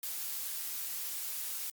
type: noise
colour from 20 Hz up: blue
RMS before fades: -38 dBFS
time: 0.03-1.7 s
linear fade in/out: 2 ms
effects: Opus 48 kbps